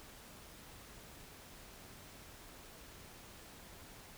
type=silence; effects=pink hiss -55 dBFS RMS until 4.17 s